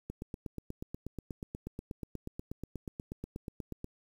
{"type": "click train", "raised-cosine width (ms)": 3, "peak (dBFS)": -26, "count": 32, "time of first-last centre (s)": [0.1, 3.844], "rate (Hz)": 8.28, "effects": ["9-bit"]}